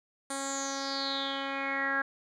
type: tone with low-pass filter sweep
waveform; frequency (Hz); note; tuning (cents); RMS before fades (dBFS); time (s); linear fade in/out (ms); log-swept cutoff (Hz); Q
10% pulse; 273.7; C#4; -22; -33; 0.3-2.02; 5; 9000 to 1600; 7.8
effects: none